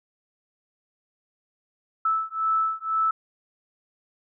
sine beating tone pair, 1311 / 1313 Hz, E6 / E6, -10 / -7 cents, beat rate 2 Hz, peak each -25 / -25 dBFS, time 2.05-3.11 s, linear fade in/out 5 ms, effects none

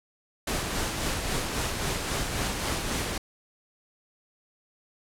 pink noise with tremolo, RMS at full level -28 dBFS, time 0.47-3.18 s, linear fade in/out 5 ms, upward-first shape sine, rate 3.7 Hz, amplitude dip 35%, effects low-pass 11000 Hz 12 dB/octave

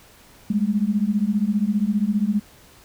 sine beating tone pair, 200 / 215 Hz, G3 / A3, +35 / -40 cents, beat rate 15 Hz, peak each -21 / -21 dBFS, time 0.5-2.4 s, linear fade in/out 5 ms, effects pink hiss -50 dBFS RMS until 2.84 s

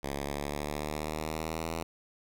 5% pulse exponential sweep, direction up, 69.5 to 82.6 Hz, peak -22 dBFS, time 0.03-1.83 s, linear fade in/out 5 ms, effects none

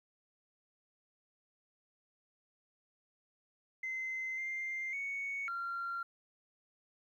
sine tone with pitch steps, 2063 / 2097 / 2223 / 1379 Hz, C7 / C7 / C#7 / F6, -25 / +3 / +4 / -22 cents, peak -35 dBFS, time 3.83-6.03 s, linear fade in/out 5 ms, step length 550 ms, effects tanh soft clip ceiling -32 dBFS + 12-bit

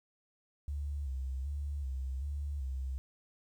sine tone with vibrato, 68.8 Hz, C#2, 12 cents flat, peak -34 dBFS, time 0.68-2.98 s, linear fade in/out 0 ms, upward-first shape square, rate 1.3 Hz, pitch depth 76 cents each way, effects 11-bit

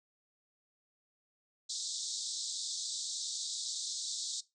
pink band-pass noise, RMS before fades -39 dBFS, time 1.69-4.41 s, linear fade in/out 10 ms, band 3600 to 8300 Hz, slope 96 dB/octave, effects noise-tail reverb RT60 0.2 s tail -18 dB re dry

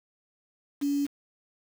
sine tone with quantisation, 284.1 Hz, C#4, 43 cents sharp, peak -24 dBFS, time 0.81-1.07 s, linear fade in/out 20 ms, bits 7, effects none

